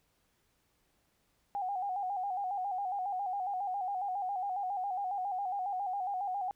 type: tone with vibrato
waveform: sine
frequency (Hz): 771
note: G5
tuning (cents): -29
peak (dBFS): -32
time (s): 1.55-6.51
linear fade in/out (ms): 0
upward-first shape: square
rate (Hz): 7.3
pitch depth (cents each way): 78
effects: pink hiss -74 dBFS RMS until 6.55 s